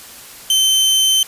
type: tone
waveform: sawtooth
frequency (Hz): 3087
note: G7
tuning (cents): -27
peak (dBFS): -8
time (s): 0.5-1.23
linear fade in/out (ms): 2
effects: white hiss -37 dBFS RMS until 1.27 s + resampled to 32000 Hz